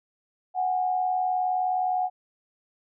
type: tone pair together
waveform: sine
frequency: 737 / 816.8 Hz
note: F#5 / G#5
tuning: -7 / -29 cents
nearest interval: major second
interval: 178 cents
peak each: -23 / -32 dBFS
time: 0.54-2.1 s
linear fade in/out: 50 ms
effects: none